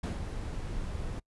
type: noise with ADSR envelope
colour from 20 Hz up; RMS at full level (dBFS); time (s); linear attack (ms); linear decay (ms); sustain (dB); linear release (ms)
brown; -30; 0.03-1.2; 8; 140; -6; 12
effects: noise-tail reverb RT60 0.1 s tail -25 dB re dry + resampled to 24000 Hz